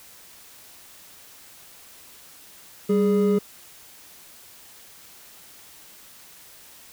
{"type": "tone pair together", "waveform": "triangle", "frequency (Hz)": [196, 415.3], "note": ["G3", "G#4"], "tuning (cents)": [0, 0], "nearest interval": "octave + minor second", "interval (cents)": 1300, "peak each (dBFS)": -18, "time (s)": [2.89, 3.39], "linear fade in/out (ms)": 10, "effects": ["white hiss -48 dBFS RMS until 6.92 s"]}